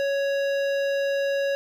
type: tone with hard clipping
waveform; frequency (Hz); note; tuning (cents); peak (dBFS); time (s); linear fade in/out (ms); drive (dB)
triangle; 556; C#5; +5; -24; 0-1.55; 0; 18
effects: none